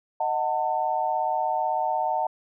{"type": "chord", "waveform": "sine", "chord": "D# diminished", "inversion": "none", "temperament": "equal with one note detuned", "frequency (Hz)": [622.3, 740, 895.9], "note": ["D#5", "F#5", "A5"], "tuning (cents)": [0, 0, 31], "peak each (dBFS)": [-30, -26, -26], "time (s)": [0.2, 2.27], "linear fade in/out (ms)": 5, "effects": []}